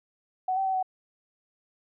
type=tone with pitch steps; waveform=sine; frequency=746 / 772 / 762 / 750 Hz; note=F#5 / G5 / G5 / F#5; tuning=+14 / -27 / -49 / +23 cents; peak=-24 dBFS; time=0.48-0.828 s; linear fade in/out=5 ms; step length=87 ms; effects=none